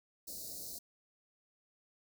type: band-stop noise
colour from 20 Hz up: white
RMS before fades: -45 dBFS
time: 0.27-0.79 s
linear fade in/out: 10 ms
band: 710 to 4000 Hz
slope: 96 dB/octave
effects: none